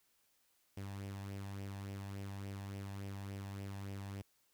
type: tone with flanger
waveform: sawtooth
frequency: 98.7 Hz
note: G2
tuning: 12 cents sharp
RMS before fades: -45 dBFS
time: 0.77-4.22 s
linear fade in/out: 5 ms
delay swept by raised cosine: 0.36 to 1.18 ms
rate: 3.5 Hz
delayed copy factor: +0.5
effects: white hiss -75 dBFS RMS until 4.53 s